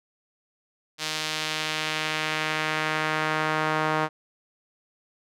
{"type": "tone with band-pass filter sweep", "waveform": "sawtooth", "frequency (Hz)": 155.56, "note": "D#3", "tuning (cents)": 0, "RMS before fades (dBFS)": -27, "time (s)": [0.98, 4.09], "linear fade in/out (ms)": 50, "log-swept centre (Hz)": [4400, 1100], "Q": 1.1, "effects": []}